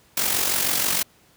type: noise with amplitude modulation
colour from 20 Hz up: white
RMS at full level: -20 dBFS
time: 0.17-1.03 s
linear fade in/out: 5 ms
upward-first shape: sine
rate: 46.4 Hz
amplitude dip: 55%
effects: pink hiss -57 dBFS RMS until 1.36 s + high-pass 60 Hz 12 dB/octave